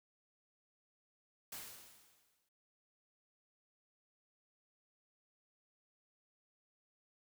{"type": "noise with exponential decay", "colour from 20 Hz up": "white", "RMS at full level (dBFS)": -45, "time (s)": [1.52, 2.49], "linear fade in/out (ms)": 5, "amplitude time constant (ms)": 210, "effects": []}